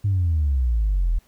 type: exponential sweep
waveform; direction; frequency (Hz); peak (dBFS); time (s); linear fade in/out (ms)
sine; down; 103.9 to 38.89; -16; 0.04-1.19; 10
effects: tanh soft clip ceiling -14 dBFS + pink hiss -60 dBFS RMS until 1.27 s